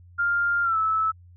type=tone with pitch glide; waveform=sine; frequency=1400 to 1306.2 Hz; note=F6 to E6; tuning=+4 to -16 cents; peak=-20 dBFS; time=0.18-1.12 s; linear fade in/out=20 ms; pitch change=-120 cents; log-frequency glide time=0.63-0.77 s; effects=added 88 Hz sine -47 dBFS peak until 1.36 s